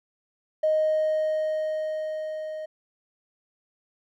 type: tone with level ramp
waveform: triangle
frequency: 622.3 Hz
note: D#5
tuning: in tune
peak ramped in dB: -15 to -30 dBFS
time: 0.63-2.66 s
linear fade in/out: 10 ms
effects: tanh soft clip ceiling -17 dBFS